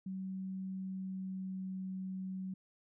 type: tone with pitch glide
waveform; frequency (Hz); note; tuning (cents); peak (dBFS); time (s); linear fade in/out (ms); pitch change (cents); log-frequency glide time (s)
sine; 189.5 to 188.3; F#3 to F#3; +42 to +31; -38; 0.06-2.54; 5; -11; 0.7-1.78
effects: none